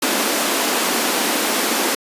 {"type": "high-pass noise", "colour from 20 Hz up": "pink", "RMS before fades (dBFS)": -19, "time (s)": [0.02, 1.95], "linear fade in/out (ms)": 5, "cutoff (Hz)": 220, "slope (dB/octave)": 48, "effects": ["resampled to 32000 Hz"]}